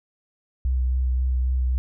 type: tone with vibrato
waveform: sine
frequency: 63.5 Hz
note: B1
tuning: 49 cents sharp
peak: -19 dBFS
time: 0.65-1.78 s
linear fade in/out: 0 ms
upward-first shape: sine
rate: 3.7 Hz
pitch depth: 17 cents each way
effects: none